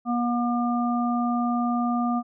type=harmonic tone; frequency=240 Hz; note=B3; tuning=49 cents flat; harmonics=1 / 3 / 5; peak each=-23 / -28 / -30 dBFS; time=0.05-2.23 s; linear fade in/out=50 ms; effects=none